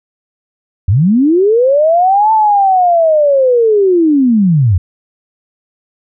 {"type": "linear two-way sweep", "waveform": "sine", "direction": "up then down", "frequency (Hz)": [81.2, 888, 81.2], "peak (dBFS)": -6, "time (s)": [0.88, 4.78], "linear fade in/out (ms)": 5, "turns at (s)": 2.32, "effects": []}